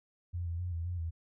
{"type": "tone with pitch steps", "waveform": "sine", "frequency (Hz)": [87.4, 84.6, 89.4, 83.5, 88.6, 82.5], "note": ["F2", "E2", "F2", "E2", "F2", "E2"], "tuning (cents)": [2, 45, 41, 23, 25, 2], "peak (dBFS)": -33, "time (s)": [0.33, 1.11], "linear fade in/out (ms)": 20, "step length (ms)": 130, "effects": []}